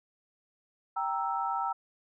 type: chord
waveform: sine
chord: E diminished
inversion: first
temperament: equal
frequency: 784 / 932.3 / 1318.5 Hz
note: G5 / Bb5 / E6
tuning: 0 / 0 / 0 cents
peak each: -33 dBFS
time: 0.96-1.73 s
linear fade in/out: 10 ms
effects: none